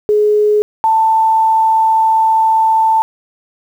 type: tone pair in turn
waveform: sine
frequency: 420.4 / 887.5 Hz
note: G#4 / A5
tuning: +21 / +15 cents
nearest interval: octave + minor second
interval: 1294 cents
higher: second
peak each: -8 dBFS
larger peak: neither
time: 0.09-0.62 / 0.84-3.02 s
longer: second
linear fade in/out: 0 ms
effects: 7-bit